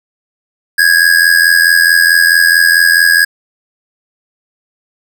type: tone with amplitude modulation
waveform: square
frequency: 1654 Hz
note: G#6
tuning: 8 cents flat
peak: -3 dBFS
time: 0.78-3.25 s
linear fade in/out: 10 ms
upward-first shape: sine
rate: 84.6 Hz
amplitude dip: 75%
effects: none